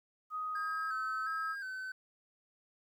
sine tone with pitch glide, 1252 to 1293.9 Hz, D#6 to E6, +10 to -33 cents, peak -35 dBFS, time 0.3-1.56 s, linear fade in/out 50 ms, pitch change +57 cents, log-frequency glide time 0.58-0.95 s
triangle tone with vibrato, 1568 Hz, G6, in tune, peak -37 dBFS, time 0.55-1.92 s, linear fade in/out 5 ms, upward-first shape square, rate 1.4 Hz, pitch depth 51 cents each way
effects 12-bit

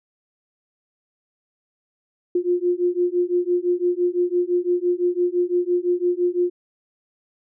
sine beating tone pair, 351.6 / 357.5 Hz, F4 / F4, +12 / +41 cents, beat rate 5.9 Hz, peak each -21 dBFS, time 2.35-6.5 s, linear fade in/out 5 ms, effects none

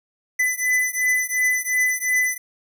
square beating tone pair, 2003 / 2005.8 Hz, B6 / B6, +24 / +26 cents, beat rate 2.8 Hz, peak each -22 / -23 dBFS, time 0.39-2.38 s, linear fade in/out 10 ms, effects none

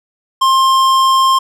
sine tone with tanh clipping, 1059 Hz, C6, 21 cents sharp, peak -10 dBFS, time 0.41-1.39 s, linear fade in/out 10 ms, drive 16 dB, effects none

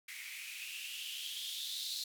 violet noise with band-pass filter sweep, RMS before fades -43 dBFS, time 0.08-2.04 s, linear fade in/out 5 ms, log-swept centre 2100 to 4100 Hz, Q 6.7, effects none

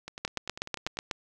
two click trains, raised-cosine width 0.2 ms, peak -22 / -12 dBFS, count 10 / 8, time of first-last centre 0.08-0.971 / 0.25-1.112 s, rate 10.1 / 8.12 Hz, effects none

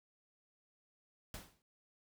pink noise with exponential decay, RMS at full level -44 dBFS, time 1.34-1.62 s, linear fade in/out 1 ms, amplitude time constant 60 ms, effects none

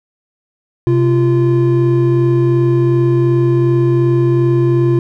triangle tone pair together, 129.3 / 345.2 Hz, C3 / F4, -20 / -20 cents, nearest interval octave + perfect fourth, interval 1700 cents, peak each -10 dBFS, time 0.87-4.99 s, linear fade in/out 0 ms, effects none

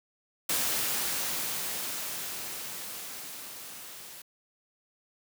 white noise with level ramp, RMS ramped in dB -28 to -46 dBFS, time 0.49-4.22 s, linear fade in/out 5 ms, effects high-pass 100 Hz 12 dB/octave

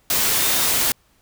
sine tone in noise, 3653 Hz, A#7, 36 cents flat, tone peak -30 dBFS, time 0.4-0.66 s, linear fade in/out 2 ms, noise white, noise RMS -19 dBFS, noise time 0.1-0.92 s, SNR -14 dB, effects pink hiss -60 dBFS RMS until 1.21 s

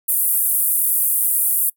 white band-pass noise, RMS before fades -18 dBFS, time 0.08-1.7 s, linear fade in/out 10 ms, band 9400 to 16000 Hz, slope 48 dB/octave, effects noise-tail reverb RT60 0.1 s tail -23 dB re dry

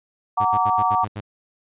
sine chord, Gb augmented, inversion none, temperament just, 740 / 925 / 1156.2 Hz, Gb5 / Bb5 / D6, 0 / -14 / -27 cents, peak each -21 dBFS, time 0.37-1.05 s, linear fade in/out 10 ms
sawtooth tone bursts, 103.83 Hz, G#2, in tune, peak -24 dBFS, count 7, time 0.4-1.207 s, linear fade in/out 10 ms, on 51 ms, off 75 ms
effects resampled to 8000 Hz

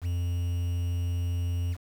triangle tone with quantisation, 87.31 Hz, F2, in tune, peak -24 dBFS, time 0.01-1.77 s, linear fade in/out 50 ms, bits 8, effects none

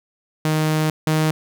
sawtooth tone pair in turn, 155.6 / 156.28 Hz, D#3 / D#3, 0 / +8 cents, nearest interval unison, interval 8 cents, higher second, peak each -13 / -12 dBFS, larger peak second, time 0.45-0.9 / 1.07-1.31 s, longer first, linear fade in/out 2 ms, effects none

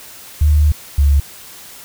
sine tone pair in turn, 75 / 70.79 Hz, D2 / C#2, +37 / +37 cents, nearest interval minor second, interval 100 cents, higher first, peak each -8 dBFS, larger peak neither, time 0.41-0.72 / 0.98-1.2 s, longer first, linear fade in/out 5 ms, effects white hiss -37 dBFS RMS until 1.84 s

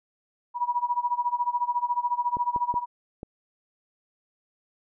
sine tone with tremolo, 968 Hz, B5, 35 cents flat, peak -20 dBFS, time 0.54-2.86 s, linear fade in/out 50 ms, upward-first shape sine, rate 14 Hz, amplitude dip 90%
clicks, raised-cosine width 2 ms, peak -23 dBFS, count 4, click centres 2.369 / 2.562 / 2.741 / 3.231 s
effects none

